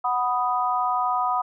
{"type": "chord", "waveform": "sine", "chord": "B major", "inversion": "second", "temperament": "equal", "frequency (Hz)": [740, 987.8, 1244.5], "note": ["F#5", "B5", "D#6"], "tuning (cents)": [0, 0, 0], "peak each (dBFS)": -25, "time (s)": [0.04, 1.42], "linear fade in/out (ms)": 10, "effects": []}